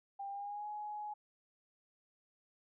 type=tone with pitch glide; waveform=sine; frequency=795 to 838.9 Hz; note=G5 to G#5; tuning=+24 to +17 cents; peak=-40 dBFS; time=0.19-1.14 s; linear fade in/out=10 ms; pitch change=+93 cents; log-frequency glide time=0.3-0.67 s; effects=none